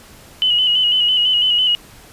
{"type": "tone with vibrato", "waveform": "sine", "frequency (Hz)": 2960, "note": "F#7", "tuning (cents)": 0, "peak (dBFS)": -12, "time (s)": [0.42, 1.75], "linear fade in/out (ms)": 0, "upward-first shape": "square", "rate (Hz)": 6, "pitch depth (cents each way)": 38, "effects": ["pink hiss -43 dBFS RMS until 2.12 s", "resampled to 32000 Hz"]}